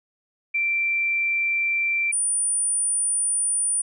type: tone pair in turn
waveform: sine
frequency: 2350 / 9400 Hz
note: D7 / D9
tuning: +1 / +1 cents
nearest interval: 2 octaves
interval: 2400 cents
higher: second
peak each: -20 dBFS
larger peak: neither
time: 0.54-2.12 / 2.12-3.82 s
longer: second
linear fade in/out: 10 ms
effects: none